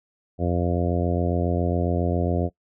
harmonic tone, 87.31 Hz, F2, in tune, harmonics 1 / 2 / 3 / 4 / 5 / 6 / 7 / 8, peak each -24 / -27 / -29 / -30 / -31 / -32 / -32 / -33 dBFS, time 0.38-2.5 s, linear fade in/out 50 ms, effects noise-tail reverb RT60 0.1 s tail -21 dB re dry

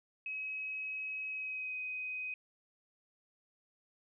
sine tone with pitch glide, 2552 to 2511 Hz, D#7 to D#7, +43 to +15 cents, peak -37 dBFS, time 0.26-2.34 s, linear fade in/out 2 ms, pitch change -28 cents, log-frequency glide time 1.3-1.77 s, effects none

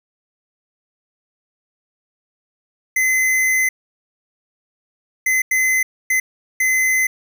square tone bursts at uneven times, 2044 Hz, C7, 41 cents flat, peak -15 dBFS, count 5, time 2.96-3.69 / 5.26-5.42 / 5.51-5.83 / 6.1-6.2 / 6.6-7.07 s, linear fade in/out 5 ms, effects none

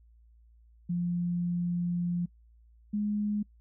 sine tone pair in turn, 174.61 / 208.2 Hz, F3 / G#3, 0 / +5 cents, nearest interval minor third, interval 305 cents, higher second, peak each -27 dBFS, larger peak neither, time 0.89-2.26 / 2.93-3.43 s, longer first, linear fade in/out 10 ms, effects noise-tail reverb RT60 0.1 s tail -25 dB re dry + added 57 Hz sine -56 dBFS peak until 3.6 s

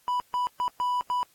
triangle tone bursts at uneven times, 987.8 Hz, B5, in tune, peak -22 dBFS, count 5, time 0.08-0.2 / 0.34-0.47 / 0.6-0.68 / 0.8-1.01 / 1.1-1.23 s, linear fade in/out 0 ms, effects white hiss -63 dBFS RMS until 1.34 s + AAC 64 kbps

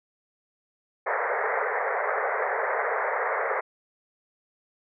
pink band-pass noise, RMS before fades -27 dBFS, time 1.06-3.61 s, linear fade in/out 10 ms, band 420 to 2100 Hz, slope 96 dB/octave, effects none

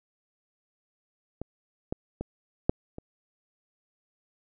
clicks, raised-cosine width 2 ms, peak -21 / -16 / -19 / -7 / -25 dBFS, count 5, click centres 1.416 / 1.925 / 2.21 / 2.695 / 2.984 s, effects none

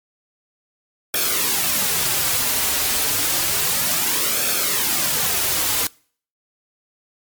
white noise with flanger, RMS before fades -20 dBFS, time 1.14-5.87 s, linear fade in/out 2 ms, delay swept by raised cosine 1 to 5.9 ms, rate 0.3 Hz, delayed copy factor -0.6, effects noise-tail reverb RT60 0.5 s tail -25 dB re dry + MP3 96 kbps

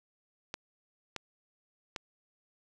clicks, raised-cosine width 0.2 ms, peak -19 dBFS, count 3, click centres 0.541 / 1.163 / 1.962 s, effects none

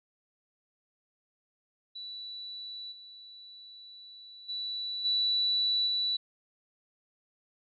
sine tone with level steps, 3951 Hz, B7, in tune, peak -39 / -47 / -33 / -25 / -27 dBFS, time 1.95-6.17 s, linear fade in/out 10 ms, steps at 2.91 / 4.48 / 5.04 / 5.86 s, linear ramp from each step 20 ms, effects none

